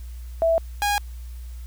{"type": "tone pair in turn", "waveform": ["sine", "sawtooth"], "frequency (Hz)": [659.3, 819.9], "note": ["E5", "G#5"], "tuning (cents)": [0, -22], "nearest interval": "major third", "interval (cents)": 378, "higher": "second", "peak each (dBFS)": -16, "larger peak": "neither", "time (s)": [[0.42, 0.58], [0.82, 0.98]], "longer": "neither", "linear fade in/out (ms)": 0, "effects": ["added 60 Hz sine -33 dBFS peak until 1.66 s", "white hiss -54 dBFS RMS until 1.66 s"]}